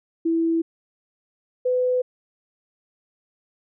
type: tone pair in turn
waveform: sine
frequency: 329.6 / 502.5 Hz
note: E4 / B4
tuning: 0 / +30 cents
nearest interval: perfect fifth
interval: 730 cents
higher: second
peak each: -18 dBFS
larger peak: neither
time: 0.25-0.62 / 1.65-2.02 s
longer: neither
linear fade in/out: 10 ms
effects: none